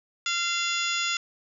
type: harmonic tone with a mistuned harmonic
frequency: 690 Hz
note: F5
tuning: 21 cents flat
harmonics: 2 / 3 / 4 / 5 / 6 / 7 / 8 / 9 / 10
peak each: -31 / -33 / -31 / -31 / -40 / -36 / -41 / -43 / -34 dBFS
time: 0.26-1.17 s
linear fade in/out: 2 ms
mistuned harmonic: 7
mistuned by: +35 cents
effects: none